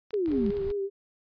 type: clicks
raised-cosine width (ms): 0.2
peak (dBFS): -30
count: 8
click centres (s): 0.107 / 0.141 / 0.26 / 0.317 / 0.464 / 0.505 / 0.569 / 0.703
type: exponential sweep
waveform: sine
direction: down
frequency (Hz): 440 to 193.5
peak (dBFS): -24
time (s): 0.13-0.51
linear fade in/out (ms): 10
type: noise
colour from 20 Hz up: brown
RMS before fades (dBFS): -40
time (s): 0.27-0.72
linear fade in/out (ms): 5
type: tone with vibrato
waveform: sine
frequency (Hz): 400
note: G4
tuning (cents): +35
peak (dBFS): -27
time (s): 0.3-0.9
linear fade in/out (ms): 50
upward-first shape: sine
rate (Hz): 5.2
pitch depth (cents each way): 43
effects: resampled to 11025 Hz